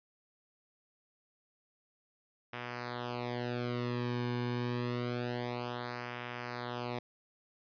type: tone with flanger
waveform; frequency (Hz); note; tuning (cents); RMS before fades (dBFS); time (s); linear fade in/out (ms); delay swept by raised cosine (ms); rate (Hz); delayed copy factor
sawtooth; 121.8; B2; -24; -37; 2.53-6.99; 5; 0.23 to 1.53; 0.27; -0.85
effects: resampled to 11025 Hz